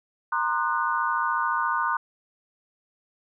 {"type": "chord", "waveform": "sine", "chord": "C half-diminished seventh", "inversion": "third", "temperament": "equal with one note detuned", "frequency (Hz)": [932.3, 1046.5, 1215.4, 1480], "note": ["Bb5", "C6", "Eb6", "Gb6"], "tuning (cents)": [0, 0, -41, 0], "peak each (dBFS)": -28, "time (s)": [0.32, 1.97], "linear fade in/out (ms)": 5, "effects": []}